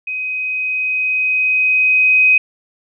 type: tone with level ramp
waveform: sine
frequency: 2517 Hz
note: D#7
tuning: 19 cents sharp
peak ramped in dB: -20 to -7 dBFS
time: 0.07-2.38 s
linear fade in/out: 5 ms
effects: none